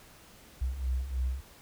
sine beating tone pair, 61.74 / 64.94 Hz, B1 / C2, 0 / -12 cents, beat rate 3.2 Hz, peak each -35 / -30 dBFS, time 0.61-1.41 s, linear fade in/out 10 ms, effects pink hiss -55 dBFS RMS until 1.61 s

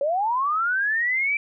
sine linear sweep, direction up, 540 to 2349 Hz, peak -20 dBFS, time 0.01-1.37 s, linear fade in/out 2 ms, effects none

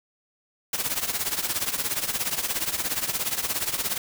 white noise with tremolo, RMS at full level -24 dBFS, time 0.73-3.98 s, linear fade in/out 5 ms, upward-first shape triangle, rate 17 Hz, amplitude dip 85%, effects none

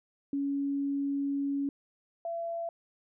sine tone pair in turn, 280 / 674.3 Hz, C#4 / E5, +18 / +39 cents, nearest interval octave + minor third, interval 1521 cents, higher second, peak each -28 / -32 dBFS, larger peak first, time 0.33-1.69 / 2.25-2.69 s, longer first, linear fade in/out 2 ms, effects none

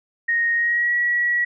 sine tone with pitch glide, 1864.7 to 1926 Hz, A#6 to B6, 0 to -44 cents, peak -17 dBFS, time 0.28-1.45 s, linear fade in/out 10 ms, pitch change +56 cents, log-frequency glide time 0.55-0.94 s, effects none

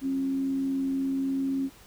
sine tone with frequency modulation, 269.9 Hz, C#4, 46 cents flat, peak -25 dBFS, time 0.01-1.7 s, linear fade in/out 50 ms, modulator 78.9 Hz, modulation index 0.21, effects pink hiss -53 dBFS RMS until 1.86 s

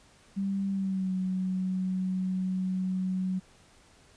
sine tone with pitch glide, 196 to 186.18 Hz, G3 to F#3, 0 to +11 cents, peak -27 dBFS, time 0.36-3.4 s, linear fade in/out 20 ms, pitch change -89 cents, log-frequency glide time 0.7-1.13 s, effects pink hiss -59 dBFS RMS until 4.16 s + resampled to 22050 Hz

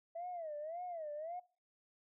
sine tone with vibrato, 653 Hz, E5, 17 cents flat, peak -40 dBFS, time 0.15-1.4 s, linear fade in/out 10 ms, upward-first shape sine, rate 1.8 Hz, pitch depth 180 cents each way, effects noise-tail reverb RT60 0.4 s tail -23 dB re dry + tanh soft clip ceiling -36 dBFS

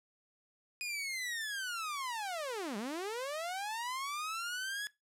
sawtooth linear two-way sweep, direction down then up, 2489 to 194 to 1700 Hz, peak -33 dBFS, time 0.81-4.87 s, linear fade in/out 0 ms, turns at 2.77 s, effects noise-tail reverb RT60 0.2 s tail -20 dB re dry + low-pass 12000 Hz 12 dB/octave

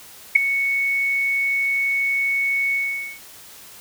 sine tone with ADSR envelope, 2217 Hz, C#7, in tune, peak -4 dBFS, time 0.35-3.2 s, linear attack 10 ms, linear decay 5 ms, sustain -14 dB, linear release 470 ms, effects white hiss -43 dBFS RMS until 3.8 s

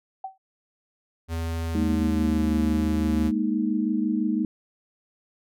sine tone with exponential decay, 766 Hz, G5, 40 cents flat, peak -27 dBFS, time 0.24-0.38 s, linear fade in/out 5 ms, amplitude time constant 29 ms
square tone with pitch glide, 82.41 to 77.34 Hz, E2 to D#2, 0 to -10 cents, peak -27 dBFS, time 1.28-3.32 s, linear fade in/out 50 ms, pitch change -110 cents, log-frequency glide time 1.68-2.51 s
sine chord, Ab suspended second, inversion none, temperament just, 207.7 / 233.6 / 311.5 Hz, Ab3 / Bb3 / Eb4, 0 / +4 / +2 cents, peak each -26 dBFS, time 1.75-4.45 s, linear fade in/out 2 ms
effects none

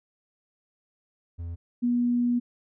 triangle / sine tone pair in turn, 84.8 / 242 Hz, E2 / B3, +50 / -35 cents, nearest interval octave + tritone, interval 1815 cents, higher second, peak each -30 / -21 dBFS, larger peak second, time 1.38-1.56 / 1.82-2.4 s, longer second, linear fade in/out 20 ms, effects none

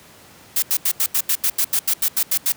blue noise bursts, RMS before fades -18 dBFS, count 14, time 0.56-2.522 s, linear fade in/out 5 ms, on 64 ms, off 82 ms, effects pink hiss -46 dBFS RMS until 2.56 s + high-pass 100 Hz 12 dB/octave

